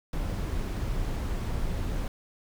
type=noise; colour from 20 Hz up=brown; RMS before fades=-30 dBFS; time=0.13-2.08 s; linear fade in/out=2 ms; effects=none